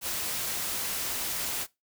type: noise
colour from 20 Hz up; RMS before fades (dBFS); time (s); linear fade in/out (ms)
white; -32; 0.01-1.67; 50
effects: noise-tail reverb RT60 0.2 s tail -20 dB re dry